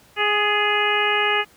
harmonic tone with a mistuned harmonic, 415.3 Hz, G#4, in tune, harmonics 1 / 2 / 3 / 4 / 5 / 6 / 7, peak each -25 / -25 / -25 / -25 / -25 / -25 / -25 dBFS, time 0.16-1.45 s, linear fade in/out 50 ms, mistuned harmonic 4, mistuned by +32 cents, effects pink hiss -53 dBFS RMS until 1.56 s + high-pass 60 Hz 12 dB/octave

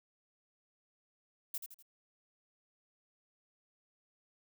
violet noise with echo, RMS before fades -38 dBFS, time 1.54-1.58 s, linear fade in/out 5 ms, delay 82 ms, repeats 3, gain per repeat -7 dB, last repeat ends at 1.826 s, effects none

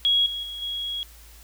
sine tone with level steps, 3316 Hz, G#7, 3 cents flat, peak -17 / -28 / -32 / -27 dBFS, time 0.05-1.03 s, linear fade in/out 0 ms, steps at 0.26 / 0.43 / 0.62 s, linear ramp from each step 2 ms, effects added 56 Hz sine -47 dBFS peak until 1.43 s + white hiss -51 dBFS RMS until 1.43 s

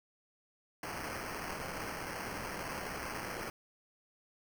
white noise with sample-and-hold, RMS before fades -41 dBFS, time 0.83-3.5 s, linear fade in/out 2 ms, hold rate 3675 Hz, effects none

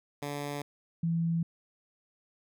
10% pulse / sine tone pair in turn, 144.3 / 166.6 Hz, D3 / E3, -30 / +19 cents, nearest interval major second, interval 249 cents, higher second, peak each -26 dBFS, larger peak neither, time 0.22-0.62 / 1.03-1.43 s, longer neither, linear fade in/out 5 ms, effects none

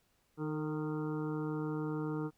harmonic tone with a mistuned harmonic, 154.2 Hz, D#3, 15 cents flat, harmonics 1 / 2 / 3 / 5 / 6 / 7 / 8 / 9, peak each -38 / -37 / -41 / -54 / -50 / -55 / -50 / -52 dBFS, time 0.37-2.31 s, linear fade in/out 50 ms, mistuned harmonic 3, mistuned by -27 cents, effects pink hiss -74 dBFS RMS until 2.37 s

